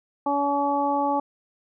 harmonic tone, 284 Hz, C#4, 42 cents sharp, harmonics 1 / 2 / 3 / 4, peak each -27 / -28 / -23 / -30 dBFS, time 0.26-1.2 s, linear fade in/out 5 ms, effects none

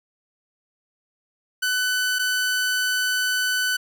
sawtooth tone pair in turn, 1500 / 1500 Hz, F#6 / F#6, +23 / +23 cents, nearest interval unison, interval 0 cents, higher neither, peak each -17 dBFS, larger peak neither, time 1.62-2.19 / 2.19-3.77 s, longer second, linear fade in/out 10 ms, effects none

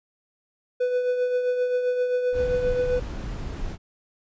triangle tone with tremolo, 497.2 Hz, B4, 12 cents sharp, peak -17 dBFS, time 0.8-3 s, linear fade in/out 10 ms, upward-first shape triangle, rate 7.6 Hz, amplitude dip 50%
brown noise, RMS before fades -31 dBFS, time 2.32-3.78 s, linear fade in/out 50 ms
effects resampled to 16000 Hz

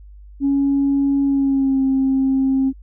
sine tone with pitch glide, 278.2 to 267 Hz, C#4 to C4, +6 to +35 cents, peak -13 dBFS, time 0.4-2.73 s, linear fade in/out 50 ms, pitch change -71 cents, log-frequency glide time 1.24-1.82 s, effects tanh soft clip ceiling -10 dBFS + added 50 Hz sine -38 dBFS peak until 2.82 s

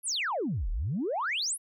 sine exponential two-way sweep, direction down then up, 11840 to 34.65 to 11840 Hz, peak -27 dBFS, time 0.03-1.58 s, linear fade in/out 50 ms, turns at 0.7 s, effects tanh soft clip ceiling -23 dBFS

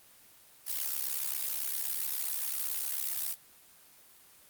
blue noise with amplitude modulation, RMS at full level -30 dBFS, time 0.65-3.36 s, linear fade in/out 50 ms, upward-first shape sine, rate 67.4 Hz, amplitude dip 80%, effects white hiss -58 dBFS RMS until 4.49 s + Opus 24 kbps

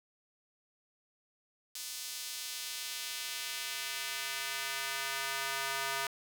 square tone with high-pass filter sweep, 136.2 Hz, C#3, 30 cents flat, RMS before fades -38 dBFS, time 1.75-6.07 s, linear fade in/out 2 ms, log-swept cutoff 5000 to 1100 Hz, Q 0.89, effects 10-bit

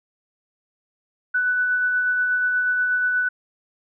sine tone with tremolo, 1490 Hz, F#6, 12 cents sharp, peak -17 dBFS, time 1.34-3.29 s, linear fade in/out 10 ms, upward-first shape sine, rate 8.3 Hz, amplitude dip 25%, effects none

